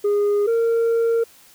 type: tone pair in turn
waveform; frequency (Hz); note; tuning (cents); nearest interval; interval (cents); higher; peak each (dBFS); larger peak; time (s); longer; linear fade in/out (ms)
sine; 410.4 / 460.7; G#4 / A#4; -21 / -20; major second; 201; second; -13 / -13; neither; 0.04-0.47 / 0.47-1.24; second; 10
effects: tanh soft clip ceiling -15 dBFS + white hiss -50 dBFS RMS until 1.54 s